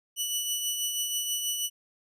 15% pulse tone with tremolo, 2960 Hz, F#7, in tune, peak -19 dBFS, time 0.16-1.7 s, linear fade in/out 50 ms, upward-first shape triangle, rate 6.2 Hz, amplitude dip 45%, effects none

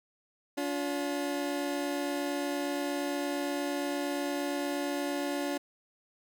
25% pulse tone pair together, 286.4 / 355 Hz, D4 / F4, -43 / +28 cents, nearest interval major third, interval 371 cents, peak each -28 / -33 dBFS, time 0.57-5.58 s, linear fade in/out 10 ms, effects none

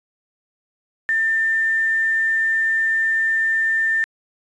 sine tone with quantisation, 1794 Hz, A6, 33 cents sharp, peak -16 dBFS, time 1.09-4.04 s, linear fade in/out 0 ms, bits 7, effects resampled to 22050 Hz

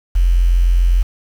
sine tone with quantisation, 43.65 Hz, F1, in tune, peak -9 dBFS, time 0.15-1.03 s, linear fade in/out 10 ms, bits 6, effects none

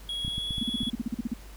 triangle tone with pitch glide, 3322 to 3370 Hz, G#7 to G#7, 0 to +25 cents, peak -29 dBFS, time 0.09-0.9 s, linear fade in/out 2 ms, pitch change +25 cents, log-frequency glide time 0.2-0.49 s
clicks, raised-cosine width 5 ms, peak -22 dBFS, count 6, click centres 0.249 / 0.28 / 0.381 / 0.508 / 0.582 / 0.832 s
sine tone bursts, 233.1 Hz, A#3, in tune, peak -25 dBFS, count 12, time 0.61-1.337 s, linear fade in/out 5 ms, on 23 ms, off 41 ms
effects added 50 Hz sine -44 dBFS peak until 1.56 s + pink hiss -52 dBFS RMS until 1.56 s

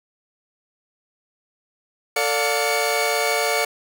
sawtooth tone cluster, 447.3 / 581 / 712 / 2240 Hz, A4 / D5 / F5 / C#7, +28 / -19 / +33 / +18 cents, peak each -21 dBFS, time 2.16-3.65 s, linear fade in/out 5 ms, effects none

